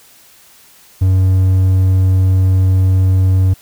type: tone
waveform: triangle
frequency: 93.8 Hz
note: F#2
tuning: 24 cents sharp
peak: -6 dBFS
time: 1.01-3.54 s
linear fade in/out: 10 ms
effects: white hiss -45 dBFS RMS until 3.61 s